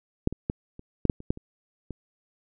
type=clicks; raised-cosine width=3 ms; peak=-8 / -21 / -13 / -29 / -9 / -6 / -29 / -10 / -27 / -22 dBFS; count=10; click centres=0.274 / 0.326 / 0.499 / 0.794 / 1.053 / 1.098 / 1.204 / 1.305 / 1.374 / 1.907 s; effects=none